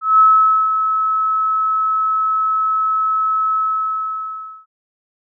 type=tone with ADSR envelope; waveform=sine; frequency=1295 Hz; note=E6; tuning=31 cents flat; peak=-6 dBFS; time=0.01-4.66 s; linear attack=180 ms; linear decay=500 ms; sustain=-8 dB; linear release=1100 ms; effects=none